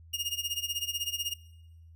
sawtooth tone with tremolo, 2844 Hz, F7, 31 cents sharp, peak -25 dBFS, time 0.13-1.34 s, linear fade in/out 10 ms, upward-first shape sine, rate 16 Hz, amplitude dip 85%, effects noise-tail reverb RT60 1.0 s tail -21 dB re dry + added 82 Hz sine -50 dBFS peak until 1.95 s

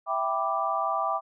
sine chord, E minor seventh, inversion none, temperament equal, 659.3 / 784 / 987.8 / 1174.7 Hz, E5 / G5 / B5 / D6, 0 / 0 / 0 / 0 cents, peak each -31 / -30 / -33 / -28 dBFS, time 0.06-1.21 s, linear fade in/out 50 ms, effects none

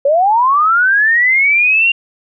sine linear sweep, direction up, 538 to 2794 Hz, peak -8 dBFS, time 0.05-1.92 s, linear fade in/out 5 ms, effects none

